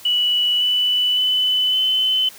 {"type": "tone with pitch steps", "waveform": "sine", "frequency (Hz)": [2948, 2979, 3010, 3041], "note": ["F#7", "F#7", "F#7", "F#7"], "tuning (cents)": [-7, 11, 29, 47], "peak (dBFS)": -15, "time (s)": [0.05, 2.29], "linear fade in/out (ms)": 5, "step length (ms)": 560, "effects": ["white hiss -42 dBFS RMS until 2.38 s"]}